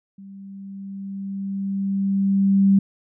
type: tone with level ramp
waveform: sine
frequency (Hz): 196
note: G3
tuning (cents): 0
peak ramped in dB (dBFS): -38 to -11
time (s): 0.18-2.79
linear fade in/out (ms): 5
effects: none